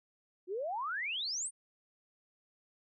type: exponential sweep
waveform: sine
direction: up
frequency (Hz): 343.7 to 9397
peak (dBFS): -34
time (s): 0.47-1.51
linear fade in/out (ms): 50
effects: none